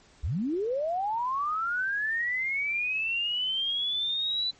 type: linear sweep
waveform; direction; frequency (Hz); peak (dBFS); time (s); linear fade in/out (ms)
sine; up; 51.91 to 4000; -26; 0.23-4.51; 10
effects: pink hiss -58 dBFS RMS until 4.59 s + MP3 32 kbps